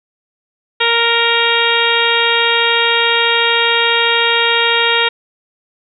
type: harmonic tone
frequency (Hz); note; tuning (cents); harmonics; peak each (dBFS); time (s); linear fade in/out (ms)
466.2; A#4; 0; 1 / 2 / 3 / 4 / 5 / 6 / 7 / 8; -19 / -19 / -19 / -19 / -19 / -19 / -19 / -19; 0.8-5.09; 10
effects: none